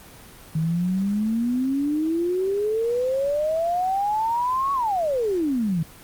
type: exponential two-way sweep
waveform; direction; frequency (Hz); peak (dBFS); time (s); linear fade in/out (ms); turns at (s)
sine; up then down; 155.56 to 1125 to 155.56; -20; 0.55-5.83; 5; 4.73
effects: pink hiss -45 dBFS RMS until 6.03 s + Opus 24 kbps